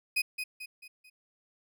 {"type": "tone with echo", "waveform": "35% pulse", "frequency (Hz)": 2502, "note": "D#7", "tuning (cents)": 9, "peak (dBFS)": -24, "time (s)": [0.16, 0.22], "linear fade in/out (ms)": 10, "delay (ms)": 220, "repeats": 4, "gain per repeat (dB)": -7, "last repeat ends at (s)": 1.1, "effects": []}